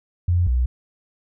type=tone pair in turn; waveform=sine; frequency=87.9 / 62.01 Hz; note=F2 / B1; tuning=+12 / +8 cents; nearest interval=tritone; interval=604 cents; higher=first; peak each=-15 / -16 dBFS; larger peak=first; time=0.28-0.47 / 0.47-0.66 s; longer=neither; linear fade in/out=5 ms; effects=none